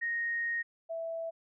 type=tone pair in turn; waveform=sine; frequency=1864.7 / 659.3 Hz; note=A#6 / E5; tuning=0 / 0 cents; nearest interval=octave + tritone; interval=1800 cents; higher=first; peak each=-30 / -34 dBFS; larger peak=first; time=0.01-0.63 / 0.89-1.31 s; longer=first; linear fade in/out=20 ms; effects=none